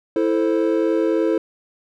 triangle chord, A minor, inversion second, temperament equal, 329.6 / 440 / 523.3 Hz, E4 / A4 / C5, 0 / 0 / 0 cents, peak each -17 / -19 / -21 dBFS, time 0.16-1.38 s, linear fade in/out 2 ms, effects none

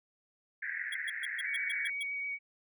white band-pass noise, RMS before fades -38 dBFS, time 0.62-1.9 s, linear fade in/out 5 ms, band 1600 to 2100 Hz, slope 96 dB/octave
square tone bursts, 3327 Hz, G#7, 2 cents sharp, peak -37 dBFS, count 8, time 0.92-2.03 s, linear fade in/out 5 ms, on 25 ms, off 130 ms
sine tone with vibrato, 2254 Hz, C#7, 28 cents sharp, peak -34 dBFS, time 1.44-2.39 s, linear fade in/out 50 ms, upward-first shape sine, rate 7.6 Hz, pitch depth 13 cents each way
effects none

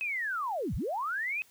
sine linear two-way sweep, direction down then up, 2585 to 36.28 to 2585 Hz, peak -30 dBFS, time 0.01-1.42 s, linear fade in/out 0 ms, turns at 0.75 s, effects white hiss -61 dBFS RMS until 1.5 s

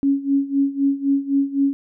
sine tone with tremolo, 277.3 Hz, C#4, 1 cent sharp, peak -13 dBFS, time 0.03-1.73 s, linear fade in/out 0 ms, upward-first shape sine, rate 3.9 Hz, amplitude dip 85%, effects none

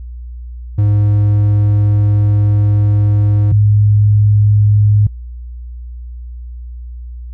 triangle / sine tone pair in turn, 103.4 / 104.3 Hz, G#2 / G#2, -7 / +8 cents, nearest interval unison, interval 15 cents, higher second, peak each -6 dBFS, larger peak neither, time 0.78-3.52 / 3.52-5.07 s, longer first, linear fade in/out 5 ms, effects added 60 Hz sine -25 dBFS peak until 7.33 s

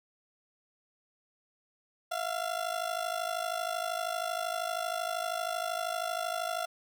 30% pulse ring-modulated tone, 686 Hz, F5, 31 cents flat, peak -26 dBFS, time 2.11-6.66 s, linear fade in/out 10 ms, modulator 26.4 Hz, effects none

